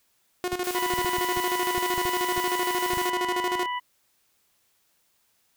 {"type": "tone with tremolo", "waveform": "sawtooth", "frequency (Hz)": 360.3, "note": "F#4", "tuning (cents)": -46, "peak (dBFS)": -21, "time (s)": [0.44, 3.66], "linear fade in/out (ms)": 0, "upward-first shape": "square", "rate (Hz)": 13, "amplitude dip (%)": 70}
{"type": "clicks", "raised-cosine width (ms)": 5, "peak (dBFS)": -26, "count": 12, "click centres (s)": [0.53, 0.937, 0.989, 1.047, 1.184, 1.373, 1.779, 1.979, 2.053, 2.378, 2.934, 2.973]}
{"type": "high-pass noise", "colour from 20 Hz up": "white", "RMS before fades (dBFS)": -36, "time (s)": [0.64, 3.1], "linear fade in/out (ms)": 0, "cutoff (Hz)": 1200, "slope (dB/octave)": 24}
{"type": "harmonic tone", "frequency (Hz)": 987.8, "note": "B5", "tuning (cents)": 0, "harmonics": [1, 2, 3], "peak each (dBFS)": [-28, -34, -38], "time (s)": [0.74, 3.8], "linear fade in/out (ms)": 20}
{"effects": ["white hiss -68 dBFS RMS until 5.56 s"]}